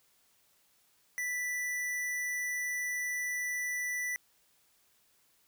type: tone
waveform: square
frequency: 1975.5 Hz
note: B6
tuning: in tune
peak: -33 dBFS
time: 1.18-4.16 s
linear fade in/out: 0 ms
effects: white hiss -69 dBFS RMS until 5.47 s